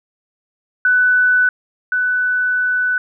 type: tone pair in turn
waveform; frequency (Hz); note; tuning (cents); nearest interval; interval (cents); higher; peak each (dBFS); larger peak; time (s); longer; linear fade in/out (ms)
sine; 1494 / 1494; F#6 / F#6; +16 / +16; unison; 0; neither; -10 / -14; first; 0.85-1.49 / 1.92-2.98; second; 2
effects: none